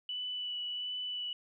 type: tone with vibrato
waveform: sine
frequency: 2968 Hz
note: F#7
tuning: 5 cents sharp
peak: -35 dBFS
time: 0.09-1.33 s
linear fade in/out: 2 ms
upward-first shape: sine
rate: 1.4 Hz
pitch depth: 12 cents each way
effects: none